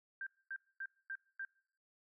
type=tone bursts; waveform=sine; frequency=1579 Hz; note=G6; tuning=12 cents sharp; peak=-40 dBFS; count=5; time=0.21-1.45 s; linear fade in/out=2 ms; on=56 ms; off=240 ms; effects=noise-tail reverb RT60 0.7 s tail -25 dB re dry